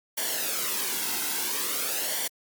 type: noise with flanger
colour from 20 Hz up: white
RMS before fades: -29 dBFS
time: 0.17-2.28 s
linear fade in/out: 10 ms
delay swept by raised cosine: 0.77 to 1.72 ms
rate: 0.49 Hz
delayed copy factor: -0.65
effects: high-pass 200 Hz 12 dB/octave + Opus 48 kbps